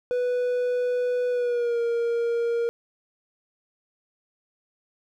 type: tone with pitch glide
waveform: triangle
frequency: 493.9 to 468.6 Hz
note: B4 to A#4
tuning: 0 to +9 cents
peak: -20 dBFS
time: 0.11-2.69 s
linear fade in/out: 0 ms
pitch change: -91 cents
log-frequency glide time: 1.3-1.8 s
effects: none